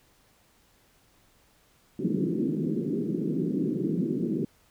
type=band-pass noise; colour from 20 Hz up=pink; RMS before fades=-28 dBFS; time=1.99-4.45 s; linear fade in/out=5 ms; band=160 to 390 Hz; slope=48 dB/octave; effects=pink hiss -63 dBFS RMS until 4.7 s